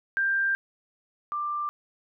sine tone pair in turn, 1585 / 1184.6 Hz, G6 / D6, +19 / +15 cents, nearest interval perfect fourth, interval 504 cents, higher first, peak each -22 / -27 dBFS, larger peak first, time 0.17-0.55 / 1.32-1.69 s, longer first, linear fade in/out 0 ms, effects none

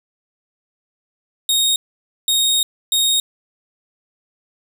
sawtooth tone bursts at uneven times, 3729 Hz, A#7, in tune, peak -11 dBFS, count 3, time 1.49-1.76 / 2.28-2.63 / 2.92-3.2 s, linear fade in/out 2 ms, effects none

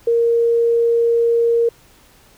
sine tone, 466.2 Hz, A#4, in tune, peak -12 dBFS, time 0.07-1.69 s, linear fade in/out 5 ms, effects pink hiss -50 dBFS RMS until 2.37 s

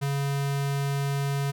square tone with notch filter, 140 Hz, C#3, 18 cents sharp, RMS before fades -27 dBFS, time 0.01-1.52 s, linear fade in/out 20 ms, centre 300 Hz, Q 1.6, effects none

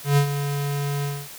square tone with ADSR envelope, 142.5 Hz, C#3, 48 cents sharp, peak -14 dBFS, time 0.04-1.29 s, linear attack 130 ms, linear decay 90 ms, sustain -10 dB, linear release 250 ms, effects white hiss -40 dBFS RMS until 1.38 s

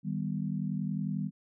sine chord, Eb augmented, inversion none, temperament equal, 155.56 / 196 / 246.9 Hz, Eb3 / G3 / B3, 0 / 0 / 0 cents, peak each -34 / -33 / -38 dBFS, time 0.03-1.31 s, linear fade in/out 50 ms, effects none

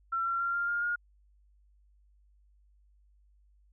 sine tone with pitch steps, 1353 / 1367.1 / 1381.4 / 1395.9 / 1410.5 / 1425.2 Hz, E6 / F6 / F6 / F6 / F6 / F6, +45 / -37 / -19 / -1 / +17 / +35 cents, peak -28 dBFS, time 0.12-0.96 s, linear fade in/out 10 ms, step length 140 ms, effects added 50 Hz sine -61 dBFS peak until 3.72 s

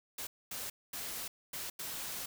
white noise bursts at uneven times, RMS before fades -41 dBFS, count 5, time 0.18-0.27 / 0.51-0.7 / 0.93-1.28 / 1.53-1.7 / 1.79-2.26 s, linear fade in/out 5 ms, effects none

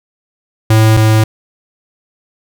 square tone pair in turn, 110 / 109.51 Hz, A2 / A2, 0 / -8 cents, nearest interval unison, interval 8 cents, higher first, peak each -6 / -7 dBFS, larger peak first, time 0.7-0.97 / 0.97-1.24 s, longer neither, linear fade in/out 5 ms, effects none

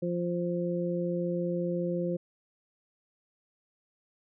harmonic tone, 174.6 Hz, F3, in tune, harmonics 1 / 2 / 3, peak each -31 / -33 / -33 dBFS, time 0.02-2.17 s, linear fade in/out 10 ms, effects none

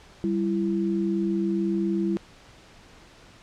sine tone pair together, 196 / 334.8 Hz, G3 / E4, 0 / +27 cents, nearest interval major sixth, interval 927 cents, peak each -25 dBFS, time 0.24-2.17 s, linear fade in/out 0 ms, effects pink hiss -51 dBFS RMS until 3.42 s + low-pass 6000 Hz 12 dB/octave

